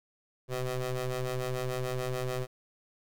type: ring-modulated tone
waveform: 20% pulse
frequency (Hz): 126.3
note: B2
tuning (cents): +39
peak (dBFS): -23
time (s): 0.48-2.47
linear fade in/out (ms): 50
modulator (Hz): 256
effects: none